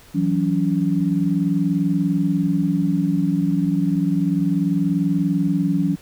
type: tone cluster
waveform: sine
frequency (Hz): 166.1 / 186.4 / 283.3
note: E3 / F#3 / C#4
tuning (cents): +13 / +13 / +38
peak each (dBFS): -21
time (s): 0.14-5.96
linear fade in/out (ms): 20
effects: pink hiss -48 dBFS RMS until 6.01 s